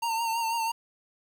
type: tone with vibrato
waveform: square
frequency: 914 Hz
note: A#5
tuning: 34 cents flat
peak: -27 dBFS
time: 0.02-0.72 s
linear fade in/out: 10 ms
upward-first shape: triangle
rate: 6.1 Hz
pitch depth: 47 cents each way
effects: 9-bit